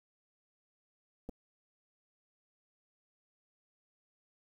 clicks, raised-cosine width 2 ms, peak -30 dBFS, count 2, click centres 1.29 / 1.294 s, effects 10-bit

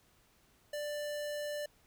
square tone, 590 Hz, D5, 8 cents sharp, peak -37 dBFS, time 0.73-1.66 s, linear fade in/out 5 ms, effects pink hiss -68 dBFS RMS until 1.86 s

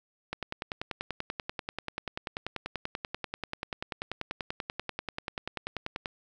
click train, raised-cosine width 0.3 ms, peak -17 dBFS, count 60, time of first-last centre 0.33-6.058 s, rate 10.3 Hz, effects none

